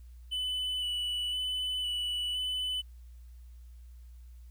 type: tone with vibrato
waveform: triangle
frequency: 2982 Hz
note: F#7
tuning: 13 cents sharp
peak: -29 dBFS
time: 0.31-2.82 s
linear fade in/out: 20 ms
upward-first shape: square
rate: 0.98 Hz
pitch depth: 13 cents each way
effects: added 60 Hz sine -47 dBFS peak until 4.5 s + white hiss -71 dBFS RMS until 4.5 s